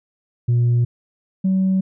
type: tone pair in turn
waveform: sine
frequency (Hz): 120 / 189.46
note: B2 / F#3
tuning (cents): -49 / +41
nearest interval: minor sixth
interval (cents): 790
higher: second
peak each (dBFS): -11 / -13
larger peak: first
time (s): 0.48-0.85 / 1.44-1.81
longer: neither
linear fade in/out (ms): 10
effects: tanh soft clip ceiling -12 dBFS